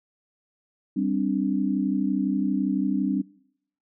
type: chord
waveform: sine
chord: G suspended fourth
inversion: none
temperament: equal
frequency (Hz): 196 / 261.6 / 293.7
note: G3 / C4 / D4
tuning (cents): 0 / 0 / 0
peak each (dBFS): -26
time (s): 0.96-3.22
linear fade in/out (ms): 10
effects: noise-tail reverb RT60 0.7 s tail -23 dB re dry